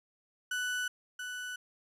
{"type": "tone with echo", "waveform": "35% pulse", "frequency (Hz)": 1488, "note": "F#6", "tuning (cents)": 9, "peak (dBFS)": -30, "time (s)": [0.51, 0.88], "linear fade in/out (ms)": 5, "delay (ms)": 680, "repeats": 1, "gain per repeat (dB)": -6, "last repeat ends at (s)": 1.56, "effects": ["low-pass 12000 Hz 12 dB/octave", "12-bit"]}